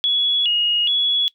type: tone with vibrato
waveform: sine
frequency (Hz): 3115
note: G7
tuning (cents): -12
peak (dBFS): -15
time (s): 0.04-1.28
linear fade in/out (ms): 0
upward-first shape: square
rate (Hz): 1.2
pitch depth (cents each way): 140
effects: noise-tail reverb RT60 0.1 s tail -20 dB re dry